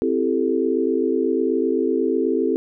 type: chord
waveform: sine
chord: A minor seventh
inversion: first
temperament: equal with one note detuned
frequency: 261.6 / 333.3 / 392 / 440 Hz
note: C4 / E4 / G4 / A4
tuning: 0 / +19 / 0 / 0 cents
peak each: -23 dBFS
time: 0.02-2.56 s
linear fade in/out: 0 ms
effects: none